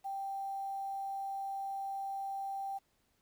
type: tone with quantisation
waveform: sine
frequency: 784 Hz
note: G5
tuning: in tune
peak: -36 dBFS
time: 0.04-2.79 s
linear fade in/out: 20 ms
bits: 10
effects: pink hiss -75 dBFS RMS until 3.21 s